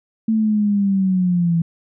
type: linear sweep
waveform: sine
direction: down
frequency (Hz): 223.5 to 164.81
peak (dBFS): -14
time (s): 0.28-1.62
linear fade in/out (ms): 5
effects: none